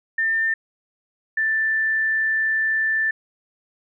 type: tone pair in turn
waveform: sine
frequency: 1798 / 1768.1 Hz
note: A6 / A6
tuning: +37 / +8 cents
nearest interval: unison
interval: 29 cents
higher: first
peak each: -18 dBFS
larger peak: neither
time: 0.18-0.54 / 1.37-3.11 s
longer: second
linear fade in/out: 5 ms
effects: none